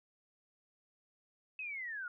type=linear sweep; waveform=sine; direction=down; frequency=2592 to 1396 Hz; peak=-39 dBFS; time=1.59-2.08 s; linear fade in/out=2 ms; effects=none